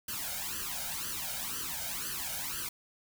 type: noise with flanger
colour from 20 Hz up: white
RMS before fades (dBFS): -37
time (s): 0.08-2.69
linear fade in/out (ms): 5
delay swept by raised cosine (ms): 0.65 to 1.36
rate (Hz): 2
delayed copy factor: +0.95
effects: none